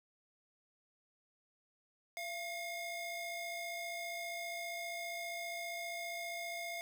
40% pulse ring-modulated tone, 1417 Hz, F6, 25 cents sharp, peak -36 dBFS, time 2.17-6.81 s, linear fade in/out 0 ms, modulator 736 Hz, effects none

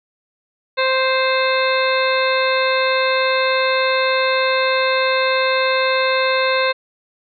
harmonic tone, 523.3 Hz, C5, in tune, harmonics 1 / 2 / 3 / 4 / 5 / 7 / 8, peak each -18 / -21 / -23 / -24 / -25 / -26 / -27 dBFS, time 0.77-6.73 s, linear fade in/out 20 ms, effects none

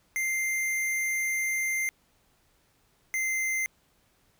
square tone pair in turn, 2093 / 2080 Hz, C7 / C7, 0 / -11 cents, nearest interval unison, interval 11 cents, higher first, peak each -27 dBFS, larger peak neither, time 0.16-1.89 / 3.14-3.66 s, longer first, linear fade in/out 0 ms, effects pink hiss -67 dBFS RMS until 4.39 s

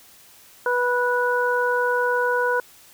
harmonic tone, 490.9 Hz, B4, 10 cents flat, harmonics 1 / 2 / 3, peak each -22 / -24 / -23 dBFS, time 0.66-2.6 s, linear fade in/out 2 ms, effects white hiss -50 dBFS RMS until 2.93 s

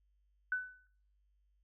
sine tone with exponential decay, 1500 Hz, F#6, 23 cents sharp, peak -29 dBFS, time 0.52-0.87 s, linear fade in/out 2 ms, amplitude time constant 76 ms, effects noise-tail reverb RT60 0.6 s tail -26 dB re dry + added 50 Hz sine -70 dBFS peak until 1.63 s

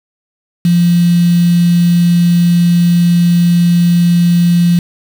sine tone with quantisation, 173 Hz, F3, 16 cents flat, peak -6 dBFS, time 0.65-4.79 s, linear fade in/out 2 ms, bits 4, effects none

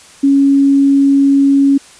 sine tone, 277.2 Hz, C#4, in tune, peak -6 dBFS, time 0.23-1.78 s, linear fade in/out 10 ms, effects white hiss -40 dBFS RMS until 1.99 s + resampled to 22050 Hz

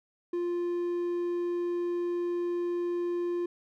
triangle tone, 349.2 Hz, F4, in tune, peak -26 dBFS, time 0.33-3.46 s, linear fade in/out 5 ms, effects none

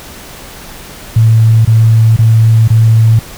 sine tone bursts, 112.1 Hz, A2, 33 cents sharp, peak -3 dBFS, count 4, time 1.16-3.192 s, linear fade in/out 5 ms, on 490 ms, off 24 ms, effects pink hiss -30 dBFS RMS until 3.37 s

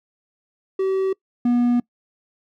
triangle tone pair in turn, 382.6 / 242.1 Hz, G4 / B3, -42 / -34 cents, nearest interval minor sixth, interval 792 cents, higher first, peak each -16 / -13 dBFS, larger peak second, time 0.79-1.13 / 1.45-1.8 s, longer second, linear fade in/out 5 ms, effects noise-tail reverb RT60 0.1 s tail -24 dB re dry

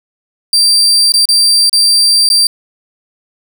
35% pulse tone with dropouts, 4699 Hz, D8, in tune, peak -5 dBFS, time 0.53-2.47 s, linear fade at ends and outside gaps 2 ms, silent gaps 1.121-1.139 / 1.255-1.288 / 1.696-1.729 / 2.29-2.3 s, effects none

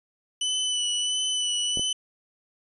sawtooth tone with vibrato, 2986 Hz, F#7, 15 cents sharp, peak -21 dBFS, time 0.41-1.93 s, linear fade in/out 5 ms, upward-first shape sine, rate 1.5 Hz, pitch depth 23 cents each way
clicks, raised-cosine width 2 ms, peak -21 dBFS, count 2, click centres 1.773 / 1.795 s
effects resampled to 24000 Hz

